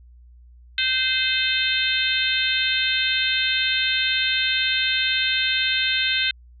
harmonic tone, 518 Hz, C5, 17 cents flat, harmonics 3 / 4 / 5 / 6 / 7 / 8, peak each -26 / -28 / -26 / -26 / -24 / -30 dBFS, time 0.78-6.31 s, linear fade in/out 2 ms, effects added 60 Hz sine -45 dBFS peak until 6.6 s

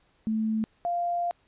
sine tone pair in turn, 219.3 / 696.2 Hz, A3 / F5, -6 / -6 cents, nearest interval octave + minor sixth, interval 2000 cents, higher second, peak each -24 / -25 dBFS, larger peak first, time 0.27-0.64 / 0.85-1.31 s, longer second, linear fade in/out 0 ms, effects pink hiss -66 dBFS RMS until 1.47 s + resampled to 8000 Hz

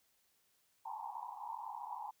pink band-pass noise, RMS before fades -45 dBFS, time 0.85-2.11 s, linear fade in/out 10 ms, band 810 to 1000 Hz, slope 96 dB/octave, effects white hiss -75 dBFS RMS until 2.2 s

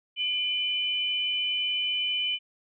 sine tone pair together, 2393 / 3015 Hz, D7 / F#7, +32 / +32 cents, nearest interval major third, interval 400 cents, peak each -32 / -26 dBFS, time 0.16-2.39 s, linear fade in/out 50 ms, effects none

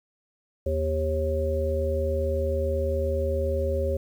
harmonic tone with a mistuned harmonic, 78.8 Hz, D#2, 23 cents sharp, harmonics 1 / 3 / 5 / 7, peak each -26 / -37 / -31 / -27 dBFS, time 0.66-3.97 s, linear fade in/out 5 ms, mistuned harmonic 7, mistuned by -23 cents, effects 9-bit

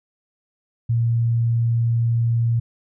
sine tone, 116.54 Hz, A#2, in tune, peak -16 dBFS, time 0.89-2.6 s, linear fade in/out 10 ms, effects none

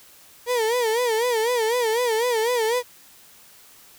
35% pulse tone with vibrato, 466.2 Hz, A#4, in tune, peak -18 dBFS, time 0.46-2.83 s, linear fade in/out 50 ms, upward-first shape sine, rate 4 Hz, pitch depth 120 cents each way, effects white hiss -50 dBFS RMS until 3.98 s

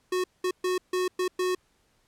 square tone bursts at uneven times, 366.3 Hz, F#4, 17 cents flat, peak -25 dBFS, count 6, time 0.12-0.24 / 0.44-0.51 / 0.64-0.78 / 0.93-1.08 / 1.19-1.28 / 1.39-1.55 s, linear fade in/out 5 ms, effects pink hiss -68 dBFS RMS until 2.07 s + low-pass 11000 Hz 12 dB/octave

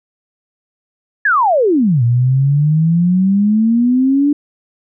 sine exponential two-way sweep, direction down then up, 1760 to 116.54 to 294.5 Hz, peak -9 dBFS, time 1.25-4.33 s, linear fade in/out 5 ms, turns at 2.03 s, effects none

